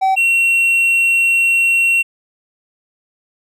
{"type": "tone pair in turn", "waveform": "triangle", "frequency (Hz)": [766, 2730], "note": ["G5", "F7"], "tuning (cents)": [-40, -40], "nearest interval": "octave + minor seventh", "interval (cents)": 2200, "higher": "second", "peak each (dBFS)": -9, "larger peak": "neither", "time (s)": [[0.01, 0.16], [0.16, 2.03]], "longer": "second", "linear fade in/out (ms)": 20, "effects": []}